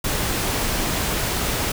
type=noise; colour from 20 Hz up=pink; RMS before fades=-23 dBFS; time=0.04-1.72 s; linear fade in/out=5 ms; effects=none